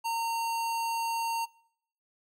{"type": "tone", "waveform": "square", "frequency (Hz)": 918, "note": "A#5", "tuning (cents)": -27, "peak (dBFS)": -29, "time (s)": [0.04, 1.46], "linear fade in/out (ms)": 20, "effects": ["noise-tail reverb RT60 0.7 s tail -24 dB re dry", "MP3 64 kbps"]}